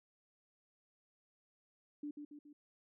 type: tone with echo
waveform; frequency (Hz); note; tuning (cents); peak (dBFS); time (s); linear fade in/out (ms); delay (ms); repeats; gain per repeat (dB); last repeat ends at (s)
sine; 293.7; D4; 0; -40; 2.03-2.11; 5; 140; 3; -5; 2.53
effects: none